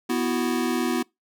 square chord, B suspended fourth, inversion none, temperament equal, 246.9 / 329.6 / 370 Hz, B3 / E4 / F#4, 0 / 0 / 0 cents, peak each -26 / -28 / -29 dBFS, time 0.09-1.03 s, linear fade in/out 10 ms, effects noise-tail reverb RT60 0.2 s tail -25 dB re dry

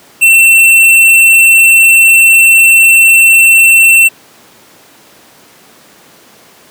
sine tone with hard clipping, 2696 Hz, E7, 38 cents sharp, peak -3 dBFS, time 0.21-4.09 s, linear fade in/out 20 ms, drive 13 dB, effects pink hiss -40 dBFS RMS until 6.7 s + high-pass 200 Hz 12 dB/octave

